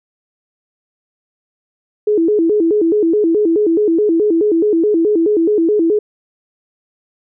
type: tone with vibrato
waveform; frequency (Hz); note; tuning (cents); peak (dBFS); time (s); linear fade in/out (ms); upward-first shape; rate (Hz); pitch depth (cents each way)
sine; 373.2; F#4; +15; -10; 2.07-5.99; 5; square; 4.7; 210
effects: none